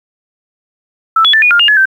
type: tone with pitch steps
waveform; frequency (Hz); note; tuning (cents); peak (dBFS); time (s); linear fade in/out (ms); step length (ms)
sine; 1321 / 3390 / 1767 / 2453 / 1408 / 2831 / 1702 / 1556; E6 / G#7 / A6 / D#7 / F6 / F7 / G#6 / G6; +3 / +35 / +7 / -25 / +14 / +23 / +42 / -13; -5; 1.16-1.856; 5; 87
effects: 7-bit